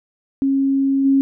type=tone with level steps; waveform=sine; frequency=272.4 Hz; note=C#4; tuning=30 cents flat; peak=-14 / -11 dBFS; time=0.42-1.21 s; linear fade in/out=0 ms; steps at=1.04 s; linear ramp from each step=20 ms; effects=none